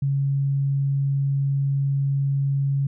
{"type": "tone", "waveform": "sine", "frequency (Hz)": 138.59, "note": "C#3", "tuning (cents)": 0, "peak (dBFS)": -19, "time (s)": [0.02, 2.87], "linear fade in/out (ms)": 5, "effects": []}